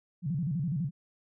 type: tone with vibrato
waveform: sine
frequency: 155.56 Hz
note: D#3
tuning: in tune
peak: -28 dBFS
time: 0.22-0.91 s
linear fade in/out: 50 ms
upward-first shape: square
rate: 12 Hz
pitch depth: 210 cents each way
effects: none